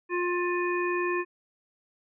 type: harmonic tone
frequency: 353.9 Hz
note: F4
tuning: 23 cents sharp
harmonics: 1 / 3 / 5 / 7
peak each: -27 / -32 / -34 / -35 dBFS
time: 0.09-1.25 s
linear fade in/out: 50 ms
effects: none